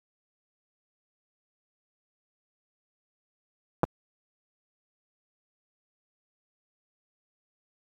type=clicks; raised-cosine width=1 ms; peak=-8 dBFS; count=2; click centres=3.833 / 3.839 s; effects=high-pass 60 Hz 12 dB/octave + 8-bit